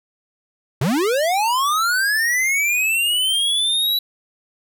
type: linear sweep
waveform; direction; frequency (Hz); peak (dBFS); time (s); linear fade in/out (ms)
square; up; 112.5 to 3951; -17; 0.81-3.99; 5
effects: none